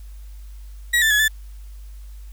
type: tone with pitch steps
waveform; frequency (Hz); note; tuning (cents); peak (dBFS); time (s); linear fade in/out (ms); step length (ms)
35% pulse; 1912 / 1769 / 1691 / 1750; A#6 / A6 / G#6 / A6; +43 / +9 / +31 / -10; -13; 0.93-1.282; 10; 88
effects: added 50 Hz sine -35 dBFS peak until 2.32 s + white hiss -56 dBFS RMS until 2.32 s